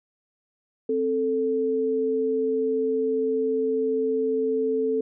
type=tone pair together; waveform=sine; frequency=262.9 / 441.3 Hz; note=C4 / A4; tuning=+8 / +5 cents; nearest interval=major sixth; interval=897 cents; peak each=-28 / -22 dBFS; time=0.89-5.01 s; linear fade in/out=5 ms; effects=none